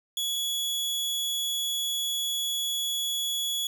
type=tone pair in turn; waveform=sawtooth; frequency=3375 / 3375 Hz; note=G#7 / G#7; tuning=+27 / +27 cents; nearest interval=unison; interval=0 cents; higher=neither; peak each=-24 dBFS; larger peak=neither; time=0.17-0.36 / 0.36-3.67 s; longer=second; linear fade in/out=2 ms; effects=none